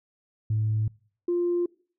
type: tone pair in turn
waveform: sine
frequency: 108.3 / 349.4 Hz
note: A2 / F4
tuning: -27 / +1 cents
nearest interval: octave + minor sixth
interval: 2028 cents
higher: second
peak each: -21 dBFS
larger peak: neither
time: 0.5-0.88 / 1.28-1.66 s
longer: neither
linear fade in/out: 5 ms
effects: noise-tail reverb RT60 0.5 s tail -25 dB re dry + tanh soft clip ceiling -18 dBFS